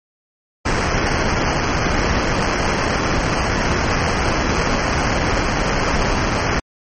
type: noise with sample-and-hold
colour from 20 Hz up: pink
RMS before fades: -18 dBFS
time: 0.65-6.6 s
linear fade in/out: 10 ms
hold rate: 3675 Hz
effects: MP3 32 kbps